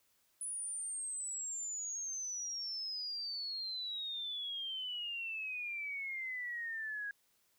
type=exponential sweep; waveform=sine; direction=down; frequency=9980 to 1638 Hz; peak=-38 dBFS; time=0.41-7.11 s; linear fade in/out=2 ms; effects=white hiss -74 dBFS RMS until 7.58 s